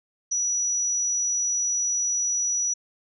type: tone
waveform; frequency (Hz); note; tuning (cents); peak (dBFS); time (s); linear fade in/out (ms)
sine; 5870; F#8; -15; -22; 0.31-2.74; 10
effects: none